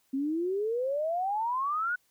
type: exponential sweep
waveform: sine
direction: up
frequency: 262.6 to 1496 Hz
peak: -27 dBFS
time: 0.13-1.96 s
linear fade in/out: 10 ms
effects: white hiss -70 dBFS RMS until 2.1 s